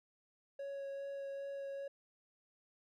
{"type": "tone with vibrato", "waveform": "triangle", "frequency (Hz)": 554, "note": "C#5", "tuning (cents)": -1, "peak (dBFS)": -39, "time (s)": [0.59, 1.88], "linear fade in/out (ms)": 5, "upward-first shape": "sine", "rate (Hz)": 2.5, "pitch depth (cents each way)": 9, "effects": []}